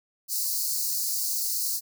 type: high-pass noise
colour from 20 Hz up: white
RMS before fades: -28 dBFS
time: 0.28-1.81 s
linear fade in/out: 50 ms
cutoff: 4200 Hz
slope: 96 dB/octave
effects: none